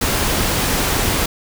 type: noise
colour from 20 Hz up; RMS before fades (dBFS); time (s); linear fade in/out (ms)
pink; -18; 0.01-1.26; 5
effects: none